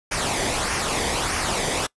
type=noise with flanger; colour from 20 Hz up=pink; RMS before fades=-24 dBFS; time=0.11-1.87 s; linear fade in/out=10 ms; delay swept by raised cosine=0.25 to 0.75 ms; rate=1.6 Hz; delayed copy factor=-0.5; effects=noise-tail reverb RT60 0.1 s tail -23 dB re dry + resampled to 24000 Hz